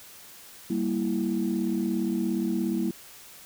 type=chord; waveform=sine; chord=E diminished; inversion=first; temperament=equal; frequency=196 / 233.1 / 329.6 Hz; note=G3 / Bb3 / E4; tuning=0 / 0 / 0 cents; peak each=-28 dBFS; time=0.7-2.91 s; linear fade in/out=5 ms; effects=tanh soft clip ceiling -17 dBFS + white hiss -48 dBFS RMS until 3.45 s